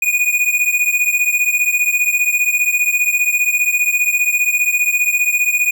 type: beating tone pair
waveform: square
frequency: 2452 / 2467 Hz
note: D#7 / D#7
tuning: -26 / -15 cents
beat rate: 15 Hz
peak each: -18 / -16 dBFS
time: 0.02-5.71 s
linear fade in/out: 5 ms
effects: none